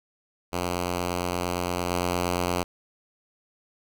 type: tone with level steps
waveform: 5% pulse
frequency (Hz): 88.7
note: F2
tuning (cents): +27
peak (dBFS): -15 / -13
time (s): 0.52-2.64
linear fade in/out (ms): 20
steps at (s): 1.9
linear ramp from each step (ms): 10
effects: none